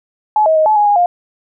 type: tone with pitch steps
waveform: sine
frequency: 852 / 636 / 626 / 860 / 831 / 821 / 706 Hz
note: G#5 / D#5 / D#5 / A5 / G#5 / G#5 / F5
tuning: +44 / +38 / +10 / -40 / +1 / -20 / +19 cents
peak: -8 dBFS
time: 0.36-1.06 s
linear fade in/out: 2 ms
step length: 100 ms
effects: none